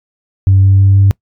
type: tone with pitch steps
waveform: sine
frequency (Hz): 96.4 / 97.07 / 97.75 / 98.43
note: G2 / G2 / G2 / G2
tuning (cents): -28 / -16 / -4 / +8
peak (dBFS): -3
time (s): 0.47-1.11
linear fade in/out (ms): 0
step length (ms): 160
effects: noise-tail reverb RT60 0.1 s tail -25 dB re dry + tanh soft clip ceiling -1 dBFS